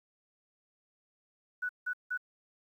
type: tone bursts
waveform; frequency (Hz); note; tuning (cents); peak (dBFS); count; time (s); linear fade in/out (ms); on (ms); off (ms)
sine; 1480; F#6; 0; -31; 3; 1.62-2.176; 10; 72; 170
effects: 11-bit